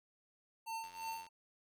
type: tone with tremolo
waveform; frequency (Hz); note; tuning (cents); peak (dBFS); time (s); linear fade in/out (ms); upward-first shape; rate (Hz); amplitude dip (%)
square; 901; A5; +41; -39; 0.66-1.29; 20; triangle; 2.9; 90
type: click train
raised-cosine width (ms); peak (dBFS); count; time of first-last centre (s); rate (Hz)
0.2; -40; 39; 0.84-1.266; 89.3
effects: none